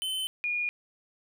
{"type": "tone pair in turn", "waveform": ["square", "sine"], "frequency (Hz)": [3058, 2436], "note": ["G7", "D#7"], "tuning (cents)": [-44, -37], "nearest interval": "major third", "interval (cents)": 393, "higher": "first", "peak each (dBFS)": [-30, -27], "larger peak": "second", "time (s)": [[0.02, 0.27], [0.44, 0.69]], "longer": "neither", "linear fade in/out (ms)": 0, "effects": []}